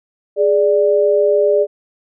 sine tone pair together, 415.3 / 587.8 Hz, G#4 / D5, 0 / +1 cents, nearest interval tritone, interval 601 cents, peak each -13 dBFS, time 0.36-1.67 s, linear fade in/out 50 ms, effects none

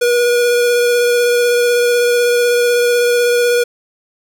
square tone with vibrato, 482.3 Hz, B4, 41 cents flat, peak -11 dBFS, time 0.01-3.64 s, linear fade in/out 10 ms, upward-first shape triangle, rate 16 Hz, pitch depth 15 cents each way, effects none

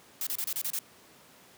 blue noise bursts, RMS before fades -32 dBFS, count 7, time 0.21-0.79 s, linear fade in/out 2 ms, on 58 ms, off 29 ms, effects pink hiss -56 dBFS RMS until 1.57 s + high-pass 150 Hz 12 dB/octave

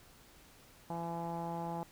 sawtooth tone with low-pass filter, 168.5 Hz, E3, 38 cents sharp, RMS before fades -39 dBFS, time 0.9-1.83 s, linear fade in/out 0 ms, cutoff 850 Hz, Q 5.5, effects pink hiss -60 dBFS RMS until 1.91 s

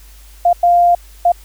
sine tone bursts at uneven times, 698.5 Hz, F5, in tune, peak -7 dBFS, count 3, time 0.45-0.53 / 0.63-0.95 / 1.25-1.32 s, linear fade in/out 5 ms, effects added 50 Hz sine -38 dBFS peak until 1.44 s + white hiss -46 dBFS RMS until 1.44 s

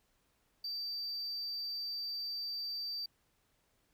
triangle tone, 4653 Hz, D8, 17 cents flat, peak -35 dBFS, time 0.64-3.06 s, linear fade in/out 5 ms, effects tanh soft clip ceiling -31 dBFS + pink hiss -75 dBFS RMS until 3.93 s

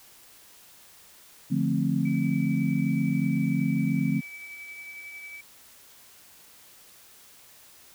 sine chord, D minor seventh, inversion none, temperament equal with one note detuned, 146.83 / 174.61 / 220 / 263 Hz, D3 / F3 / A3 / C4, 0 / 0 / 0 / +9 cents, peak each -28 dBFS, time 1.5-4.21 s, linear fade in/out 20 ms
sine tone with tremolo, 2300 Hz, D7, 37 cents flat, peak -38 dBFS, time 2.05-5.41 s, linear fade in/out 5 ms, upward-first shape sine, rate 11 Hz, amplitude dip 30%
effects white hiss -53 dBFS RMS until 7.94 s

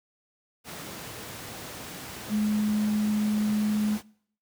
sine tone in noise, 211.5 Hz, G#3, 32 cents sharp, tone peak -22 dBFS, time 2.29-3.99 s, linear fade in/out 50 ms, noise pink, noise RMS -39 dBFS, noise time 0.64-4.03 s, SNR +14 dB, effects noise-tail reverb RT60 0.6 s tail -22 dB re dry + high-pass 100 Hz 12 dB/octave

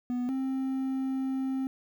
triangle tone pair in turn, 246.7 / 264.5 Hz, B3 / C4, -2 / +19 cents, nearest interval minor second, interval 121 cents, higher second, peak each -26 dBFS, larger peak neither, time 0.1-0.29 / 0.29-1.67 s, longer second, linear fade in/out 0 ms, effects 10-bit

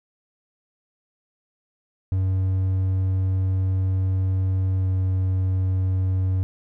triangle tone with pitch glide, 94.3 to 93.65 Hz, F#2 to F#2, +33 to +21 cents, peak -17 dBFS, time 2.12-6.43 s, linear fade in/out 0 ms, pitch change -12 cents, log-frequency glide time 4.77-4.88 s, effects none

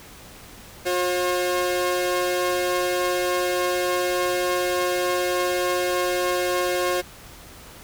sawtooth tone pair together, 358.2 / 539 Hz, F4 / C#5, +44 / -49 cents, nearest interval perfect fifth, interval 707 cents, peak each -20 dBFS, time 0.85-7.02 s, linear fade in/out 20 ms, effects pink hiss -44 dBFS RMS until 7.83 s

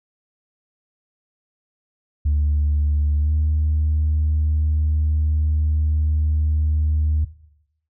sine tone with pitch glide, 73.8 to 76.54 Hz, D2 to D#2, +9 to -28 cents, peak -14 dBFS, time 2.25-7.25 s, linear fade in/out 10 ms, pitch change +63 cents, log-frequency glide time 3.2-3.31 s, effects noise-tail reverb RT60 0.8 s tail -18 dB re dry + tanh soft clip ceiling -13 dBFS

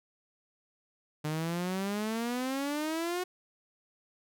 sawtooth exponential sweep, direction up, 150 to 367.7 Hz, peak -27 dBFS, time 1.24-3.24 s, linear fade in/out 10 ms, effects none

